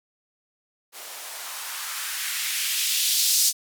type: noise with band-pass filter sweep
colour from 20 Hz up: violet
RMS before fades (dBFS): -26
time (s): 0.92-3.53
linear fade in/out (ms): 50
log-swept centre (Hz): 510 to 5300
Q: 1.5
effects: none